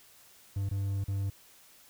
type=tone with dropouts; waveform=triangle; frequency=98.6 Hz; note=G2; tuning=11 cents sharp; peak=-27 dBFS; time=0.56-1.3 s; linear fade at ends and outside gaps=5 ms; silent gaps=0.691-0.711 / 1.041-1.081 s; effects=white hiss -58 dBFS RMS until 1.89 s